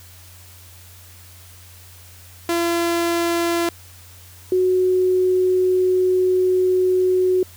sawtooth / sine tone pair in turn, 340.2 / 368.8 Hz, F4 / F#4, -45 / -6 cents, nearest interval minor second, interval 139 cents, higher second, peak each -14 dBFS, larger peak neither, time 2.49-3.69 / 4.52-7.43 s, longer second, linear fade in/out 2 ms, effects added 89 Hz sine -44 dBFS peak until 7.56 s + white hiss -46 dBFS RMS until 7.56 s

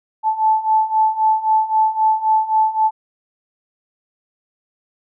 sine beating tone pair, 871 / 874.8 Hz, A5 / A5, -18 / -10 cents, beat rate 3.8 Hz, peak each -18 / -15 dBFS, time 0.23-2.91 s, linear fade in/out 50 ms, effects none

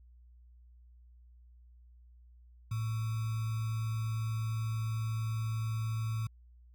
sine tone with sample-and-hold, 111.4 Hz, A2, 22 cents sharp, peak -31 dBFS, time 2.71-6.27 s, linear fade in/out 5 ms, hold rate 1225 Hz, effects added 60 Hz sine -55 dBFS peak until 6.74 s

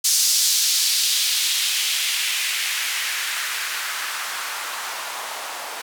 blue noise with band-pass filter sweep, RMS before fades -23 dBFS, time 0.04-5.82 s, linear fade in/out 10 ms, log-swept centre 5600 to 740 Hz, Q 1.5, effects none

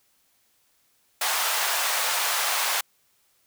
pink high-pass noise, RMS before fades -25 dBFS, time 1.21-2.81 s, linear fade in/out 5 ms, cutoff 720 Hz, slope 24 dB/octave, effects white hiss -66 dBFS RMS until 3.46 s

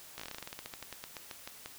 slowing click train, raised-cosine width 0.2 ms, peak -24 dBFS, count 22, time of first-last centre 0.18-1.66 s, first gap 16 ms, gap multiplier 1.13, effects white hiss -52 dBFS RMS until 1.78 s

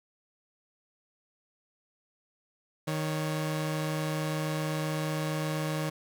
sawtooth tone pair together, 155.4 / 554.4 Hz, D#3 / C#5, -2 / 0 cents, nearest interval octave + minor seventh, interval 2202 cents, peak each -26 / -33 dBFS, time 2.87-5.9 s, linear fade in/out 10 ms, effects none

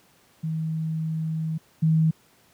sine tone pair in turn, 159.5 / 159.5 Hz, D#3 / D#3, +43 / +43 cents, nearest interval unison, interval 0 cents, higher neither, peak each -24 / -16 dBFS, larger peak second, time 0.43-1.58 / 1.82-2.11 s, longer first, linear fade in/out 10 ms, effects pink hiss -59 dBFS RMS until 2.53 s + high-pass 100 Hz 12 dB/octave

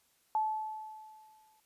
sine tone with exponential decay, 867 Hz, A5, 26 cents flat, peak -26 dBFS, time 0.35-1.6 s, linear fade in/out 1 ms, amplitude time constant 270 ms, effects white hiss -71 dBFS RMS until 1.65 s + resampled to 32000 Hz

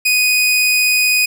sawtooth tone, 2489 Hz, D#7, in tune, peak -8 dBFS, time 0.05-1.26 s, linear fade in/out 10 ms, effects none

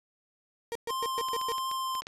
35% pulse tone bursts, 466.2 Hz, A#4, in tune, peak -30 dBFS, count 6, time 0.72-1.518 s, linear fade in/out 0 ms, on 33 ms, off 120 ms
square tone with vibrato, 1046.5 Hz, C6, in tune, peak -31 dBFS, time 0.89-2.01 s, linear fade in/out 10 ms, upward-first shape sine, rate 1.5 Hz, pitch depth 10 cents each way
clicks, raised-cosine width 0.2 ms, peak -24 dBFS, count 9, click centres 1.186 / 1.286 / 1.414 / 1.52 / 1.582 / 1.714 / 1.952 / 2.02 / 2.069 s
effects resampled to 32000 Hz

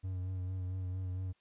triangle tone with vibrato, 92.5 Hz, F#2, in tune, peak -33 dBFS, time 0.03-1.33 s, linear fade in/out 20 ms, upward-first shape sine, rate 4.4 Hz, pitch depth 29 cents each way, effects white hiss -74 dBFS RMS until 1.4 s + resampled to 8000 Hz

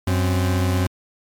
40% pulse tone pair together, 92.49 / 261.6 Hz, F#2 / C4, 0 / 0 cents, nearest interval octave + tritone, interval 1800 cents, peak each -17 / -25 dBFS, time 0.07-0.87 s, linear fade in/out 5 ms, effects MP3 96 kbps

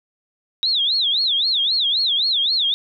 sine tone with vibrato, 3729 Hz, A#7, in tune, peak -16 dBFS, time 0.63-2.74 s, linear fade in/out 0 ms, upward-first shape sine, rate 3.8 Hz, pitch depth 260 cents each way, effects none

